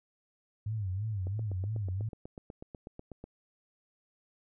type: tone with vibrato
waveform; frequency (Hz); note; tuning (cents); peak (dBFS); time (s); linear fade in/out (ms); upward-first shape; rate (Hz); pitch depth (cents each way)
sine; 100.9; G#2; -49; -31; 0.66-2.09; 5; sine; 3; 170
type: click train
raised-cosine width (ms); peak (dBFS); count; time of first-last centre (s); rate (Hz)
2; -30; 17; 1.27-3.24; 8.12
effects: none